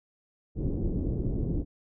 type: low-pass noise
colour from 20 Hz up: pink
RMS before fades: -29 dBFS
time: 0.55-1.65 s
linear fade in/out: 50 ms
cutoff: 380 Hz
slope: 24 dB/octave
effects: none